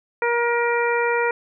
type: harmonic tone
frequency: 473.7 Hz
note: A#4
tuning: 28 cents sharp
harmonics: 1 / 2 / 3 / 4 / 5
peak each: -21 / -24 / -26 / -27 / -28 dBFS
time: 0.22-1.31 s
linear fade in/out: 2 ms
effects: none